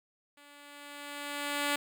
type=tone with level ramp; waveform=5% pulse; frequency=288.5 Hz; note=D4; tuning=31 cents flat; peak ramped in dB=-44 to -16 dBFS; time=0.37-1.76 s; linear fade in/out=5 ms; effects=none